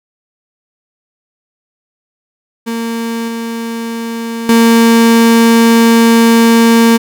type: tone with level steps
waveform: 35% pulse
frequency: 229.8 Hz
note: A#3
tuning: 25 cents flat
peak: -14 / -16 / -3 dBFS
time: 2.66-6.98 s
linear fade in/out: 20 ms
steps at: 3.28 / 4.49 s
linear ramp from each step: 2 ms
effects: none